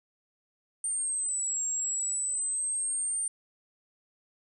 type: exponential two-way sweep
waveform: sine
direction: down then up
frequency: 8870 to 7510 to 8870 Hz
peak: -28 dBFS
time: 0.84-3.28 s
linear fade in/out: 2 ms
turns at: 1.64 s
effects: none